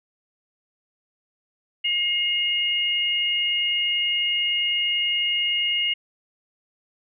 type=tone pair together; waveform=sine; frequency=2139 / 2855 Hz; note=C7 / F7; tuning=+38 / +37 cents; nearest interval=perfect fourth; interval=499 cents; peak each=-27 / -21 dBFS; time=1.84-5.94 s; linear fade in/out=10 ms; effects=none